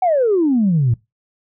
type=exponential sweep; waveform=sine; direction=down; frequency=769 to 110 Hz; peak=-11 dBFS; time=0.02-0.94 s; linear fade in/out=5 ms; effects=noise-tail reverb RT60 0.2 s tail -21 dB re dry + tanh soft clip ceiling -8 dBFS